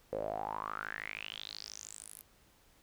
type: tone with band-pass filter sweep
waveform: sawtooth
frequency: 52.9 Hz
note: G#1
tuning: 33 cents sharp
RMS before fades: -42 dBFS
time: 0.12-2.22 s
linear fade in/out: 5 ms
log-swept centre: 500 to 12000 Hz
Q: 8.3
effects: pink hiss -66 dBFS RMS until 2.82 s